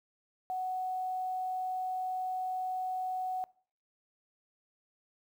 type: tone with quantisation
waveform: sine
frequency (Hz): 743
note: F#5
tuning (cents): +7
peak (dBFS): -32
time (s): 0.5-3.44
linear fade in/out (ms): 0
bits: 10
effects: noise-tail reverb RT60 0.5 s tail -23 dB re dry